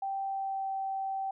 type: tone with pitch glide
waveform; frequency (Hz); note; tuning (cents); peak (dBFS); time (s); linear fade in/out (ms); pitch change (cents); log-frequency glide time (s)
sine; 781 to 774.7; G5 to G5; -7 to -21; -31; 0.02-1.31; 5; -14; 0.23-0.69
effects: none